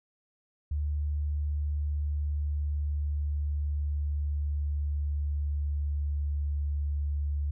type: tone with pitch glide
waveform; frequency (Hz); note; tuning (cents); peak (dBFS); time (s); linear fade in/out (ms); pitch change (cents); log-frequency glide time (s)
sine; 73.9 to 72.55; D2 to D2; +11 to -21; -27; 0.71-7.51; 5; -32; 0.83-6.63
effects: none

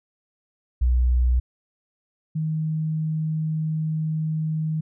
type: tone pair in turn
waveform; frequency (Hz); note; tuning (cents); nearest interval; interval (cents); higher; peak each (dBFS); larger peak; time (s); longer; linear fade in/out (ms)
sine; 61.74 / 157.02; B1 / D#3; 0 / +16; octave + major third; 1616; second; -16 / -22; first; 0.81-1.4 / 2.35-4.81; second; 10
effects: none

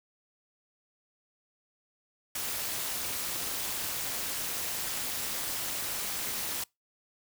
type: noise with amplitude modulation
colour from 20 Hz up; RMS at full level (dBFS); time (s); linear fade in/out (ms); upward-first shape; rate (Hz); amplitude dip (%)
white; -31; 2.35-6.64; 5; sine; 225; 70
effects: noise-tail reverb RT60 0.2 s tail -25 dB re dry

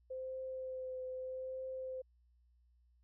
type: tone with vibrato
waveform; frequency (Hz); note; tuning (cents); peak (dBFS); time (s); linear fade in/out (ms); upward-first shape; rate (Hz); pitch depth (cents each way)
sine; 517; C5; -21; -40; 0.1-2.02; 10; triangle; 0.8; 17
effects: added 60 Hz sine -67 dBFS peak until 3.03 s

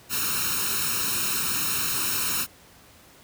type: noise with comb filter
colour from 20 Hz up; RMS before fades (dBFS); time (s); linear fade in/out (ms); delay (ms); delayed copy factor
white; -26; 0.09-2.47; 50; 0.74; +0.9
effects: pink hiss -52 dBFS RMS until 3.23 s + high-pass 60 Hz 12 dB/octave

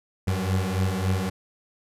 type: beating tone pair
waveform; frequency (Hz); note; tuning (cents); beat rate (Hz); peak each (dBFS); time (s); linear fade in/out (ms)
30% pulse; 92.5 / 96.1; F#2 / G2; 0 / -34; 3.6; -23; 0.27-1.3; 10
effects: resampled to 32000 Hz

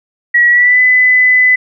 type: tone with pitch glide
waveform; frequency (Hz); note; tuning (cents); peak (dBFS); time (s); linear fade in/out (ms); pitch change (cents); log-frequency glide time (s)
sine; 1920 to 2006; B6 to B6; -49 to +26; -5; 0.34-1.56; 10; +75; 0.49-0.8
effects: none

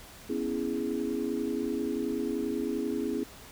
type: chord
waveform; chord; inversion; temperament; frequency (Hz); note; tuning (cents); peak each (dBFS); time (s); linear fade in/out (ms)
sine; C# minor seventh; third; equal; 246.9 / 277.2 / 329.6 / 415.3; B3 / C#4 / E4 / G#4; 0 / 0 / 0 / 0; -34; 0.29-3.24; 10
effects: pink hiss -49 dBFS RMS until 3.51 s

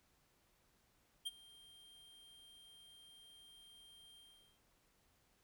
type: tone with ADSR envelope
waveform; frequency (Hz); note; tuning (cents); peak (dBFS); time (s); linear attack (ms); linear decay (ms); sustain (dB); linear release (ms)
square; 3184; G7; +26; -38; 1.25-4.6; 18; 30; -22; 430
effects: pink hiss -75 dBFS RMS until 5.43 s

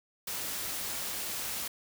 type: noise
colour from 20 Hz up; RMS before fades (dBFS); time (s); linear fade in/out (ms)
white; -36; 0.27-1.68; 5
effects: none

